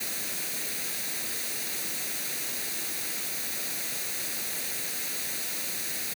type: noise with comb filter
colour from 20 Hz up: white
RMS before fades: -32 dBFS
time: 0-6.14 s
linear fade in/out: 10 ms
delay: 0.47 ms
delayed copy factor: +0.55
effects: high-pass 150 Hz 12 dB/octave